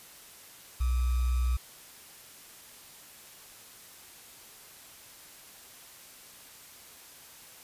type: tone with sample-and-hold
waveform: sine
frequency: 61.8 Hz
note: B1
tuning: 2 cents sharp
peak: -24 dBFS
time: 0.8-1.57 s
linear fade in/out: 10 ms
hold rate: 1225 Hz
effects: white hiss -51 dBFS RMS until 7.63 s + resampled to 32000 Hz